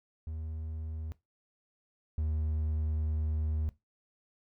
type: tone pair in turn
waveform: triangle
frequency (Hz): 79.1 / 77.43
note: D#2 / D#2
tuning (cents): +29 / -8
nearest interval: unison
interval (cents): 37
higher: first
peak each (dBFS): -34 / -27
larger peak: second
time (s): 0.27-1.12 / 2.18-3.69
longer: second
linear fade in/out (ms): 0
effects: noise-tail reverb RT60 0.2 s tail -18 dB re dry